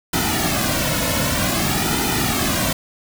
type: noise with flanger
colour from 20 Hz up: pink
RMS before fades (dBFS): -20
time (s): 0.13-2.73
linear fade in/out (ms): 5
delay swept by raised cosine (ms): 1.8 to 2.54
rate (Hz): 0.53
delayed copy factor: -0.75
effects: none